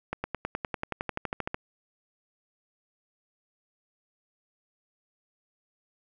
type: accelerating click train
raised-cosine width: 0.5 ms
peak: -15 dBFS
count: 17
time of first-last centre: 0.13-1.544 s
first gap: 110 ms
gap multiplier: 0.97
effects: none